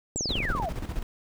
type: exponential sweep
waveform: sine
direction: down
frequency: 7900 to 621 Hz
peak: -28 dBFS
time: 0.16-0.69 s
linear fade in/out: 0 ms
type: click train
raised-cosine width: 2 ms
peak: -19 dBFS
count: 10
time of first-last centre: 0.16-0.599 s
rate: 20.5 Hz
type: noise with tremolo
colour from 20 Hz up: brown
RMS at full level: -30 dBFS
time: 0.29-1.03 s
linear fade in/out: 2 ms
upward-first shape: square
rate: 15 Hz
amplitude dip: 60%
effects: none